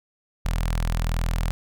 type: tone with notch filter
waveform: sawtooth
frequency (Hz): 41.2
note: E1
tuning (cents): 0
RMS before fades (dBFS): -24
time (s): 0.45-1.51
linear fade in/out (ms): 0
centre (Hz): 350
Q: 0.7
effects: none